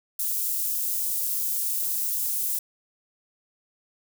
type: high-pass noise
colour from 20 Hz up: white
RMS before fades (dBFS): -27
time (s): 0.19-2.59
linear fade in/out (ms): 5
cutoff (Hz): 10000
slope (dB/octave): 12
effects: none